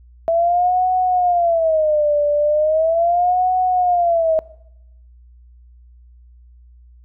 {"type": "tone with vibrato", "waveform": "sine", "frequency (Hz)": 658, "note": "E5", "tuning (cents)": -3, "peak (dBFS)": -13, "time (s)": [0.28, 4.39], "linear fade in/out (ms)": 0, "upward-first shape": "sine", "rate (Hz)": 0.38, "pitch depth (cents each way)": 200, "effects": ["noise-tail reverb RT60 0.8 s tail -21 dB re dry", "added 60 Hz sine -43 dBFS peak until 7.04 s"]}